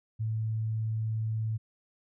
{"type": "tone", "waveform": "sine", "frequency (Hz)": 110.4, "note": "A2", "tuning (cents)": 6, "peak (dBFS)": -28, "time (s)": [0.19, 1.58], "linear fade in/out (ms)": 20, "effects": []}